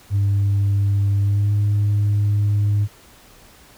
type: tone with pitch glide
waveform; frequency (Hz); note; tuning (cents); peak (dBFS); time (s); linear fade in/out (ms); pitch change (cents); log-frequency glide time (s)
sine; 100 to 102.99; G2 to G#2; +35 to -14; -13; 0.1-2.88; 50; +51; 1.21-1.52
effects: tanh soft clip ceiling -13 dBFS + pink hiss -48 dBFS RMS until 3.77 s

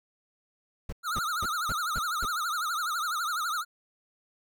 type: noise bursts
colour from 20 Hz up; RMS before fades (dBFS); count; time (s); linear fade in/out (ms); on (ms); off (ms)
brown; -34; 6; 0.89-2.256; 5; 36; 230
type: tone with vibrato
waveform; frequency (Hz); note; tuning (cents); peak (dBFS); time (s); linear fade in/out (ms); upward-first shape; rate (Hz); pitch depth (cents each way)
square; 1320; E6; +2; -29; 1.03-3.65; 50; triangle; 12; 190
effects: none

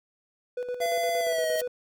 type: tone with tremolo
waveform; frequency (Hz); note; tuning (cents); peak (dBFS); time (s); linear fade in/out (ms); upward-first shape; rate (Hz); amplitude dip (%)
triangle; 493.9; B4; 0; -26; 0.57-1.68; 5; square; 8.6; 55
type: tone with pitch glide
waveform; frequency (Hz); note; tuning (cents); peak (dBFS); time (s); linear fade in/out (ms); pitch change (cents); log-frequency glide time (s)
square; 680 to 630.8; F5 to D#5; -46 to +24; -26; 0.8-1.62; 20; -130; 1.19-1.48
type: noise with exponential growth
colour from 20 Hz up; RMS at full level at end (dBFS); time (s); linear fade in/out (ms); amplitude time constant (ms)
blue; -29; 1.53-1.61; 5; 17
effects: none

